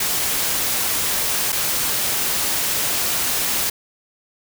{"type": "noise with dropouts", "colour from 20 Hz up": "white", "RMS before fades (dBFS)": -21, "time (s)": [0, 3.7], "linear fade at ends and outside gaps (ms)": 5, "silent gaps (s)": [1.522, 1.526], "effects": []}